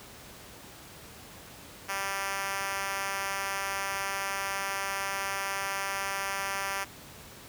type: tone with high-pass filter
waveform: 5% pulse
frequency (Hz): 196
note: G3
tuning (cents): 0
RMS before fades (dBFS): -33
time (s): 1.88-6.85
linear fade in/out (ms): 20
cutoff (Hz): 730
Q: 0.77
effects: pink hiss -48 dBFS RMS until 7.48 s + high-pass 60 Hz 12 dB/octave